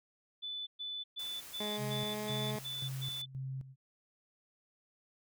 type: tone bursts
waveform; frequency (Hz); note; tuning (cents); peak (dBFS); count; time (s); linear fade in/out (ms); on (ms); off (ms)
sine; 3493; A7; -13; -38; 8; 0.42-3.26; 20; 250; 120
type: noise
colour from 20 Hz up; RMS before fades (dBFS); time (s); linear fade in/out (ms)
white; -50; 1.19-3.22; 5
type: tone with pitch glide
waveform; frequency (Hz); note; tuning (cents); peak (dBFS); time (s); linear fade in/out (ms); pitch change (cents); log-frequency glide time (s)
15% pulse; 209.9 to 213; G#3 to G#3; +19 to +44; -31; 1.6-2.59; 5; +25; 1.85-2.44
type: tone with tremolo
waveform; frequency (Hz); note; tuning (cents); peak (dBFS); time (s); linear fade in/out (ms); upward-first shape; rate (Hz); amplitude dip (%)
sine; 132.7; C3; +25; -37; 1.77-3.76; 50; square; 1.9; 75
effects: none